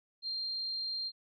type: tone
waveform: sine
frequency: 4186 Hz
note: C8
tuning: in tune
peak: -34 dBFS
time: 0.22-1.12 s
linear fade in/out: 50 ms
effects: none